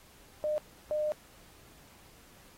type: tone bursts at uneven times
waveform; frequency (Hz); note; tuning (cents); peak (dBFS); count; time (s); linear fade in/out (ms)
sine; 606; D#5; -46; -28; 2; 0.44-0.58 / 0.91-1.12; 0
effects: pink hiss -58 dBFS RMS until 2.57 s + AAC 48 kbps